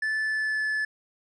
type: tone with pitch glide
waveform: triangle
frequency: 1747 to 1730.9 Hz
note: A6 to A6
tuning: -13 to -29 cents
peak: -23 dBFS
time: 0.02-0.85 s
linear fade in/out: 5 ms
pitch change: -16 cents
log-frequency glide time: 0.23-0.65 s
effects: resampled to 24000 Hz